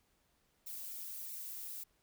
violet noise with flanger, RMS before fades -45 dBFS, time 0.66-1.84 s, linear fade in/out 10 ms, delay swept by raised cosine 0.61 to 5.11 ms, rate 1.5 Hz, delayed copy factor -0.75, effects pink hiss -75 dBFS RMS until 2.02 s

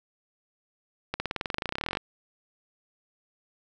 accelerating click train, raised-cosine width 0.3 ms, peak -13 dBFS, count 24, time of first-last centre 1.14-1.971 s, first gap 60 ms, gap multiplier 0.95, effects none

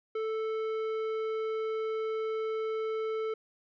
sine tone with tanh clipping, 440 Hz, A4, in tune, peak -32 dBFS, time 0.15-3.34 s, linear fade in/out 5 ms, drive 12 dB, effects none

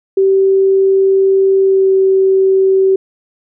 sine tone with pitch glide, 386.5 to 383.2 Hz, G4 to G4, -24 to -39 cents, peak -7 dBFS, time 0.17-2.96 s, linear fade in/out 5 ms, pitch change -15 cents, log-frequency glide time 1.6-1.92 s, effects none

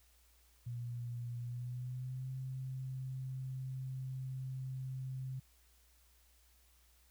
sine tone with pitch glide, 120 to 130.86 Hz, B2 to C3, -49 to +1 cents, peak -39 dBFS, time 0.66-5.4 s, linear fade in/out 10 ms, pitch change +150 cents, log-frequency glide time 1.39-2.3 s, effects added 60 Hz sine -67 dBFS peak until 7.1 s + white hiss -70 dBFS RMS until 7.1 s

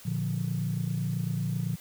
sine chord, Bb major, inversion none, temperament equal, 116.54 / 146.83 / 174.61 Hz, Bb2 / D3 / F3, 0 / 0 / 0 cents, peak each -31 dBFS, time 0.05-1.76 s, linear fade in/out 10 ms, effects tanh soft clip ceiling -20 dBFS + white hiss -50 dBFS RMS until 1.8 s

